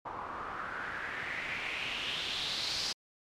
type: noise with low-pass filter sweep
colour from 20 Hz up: white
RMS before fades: -37 dBFS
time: 0.05-2.93 s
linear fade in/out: 10 ms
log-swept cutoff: 990 to 4900 Hz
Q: 3.9
effects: MP3 96 kbps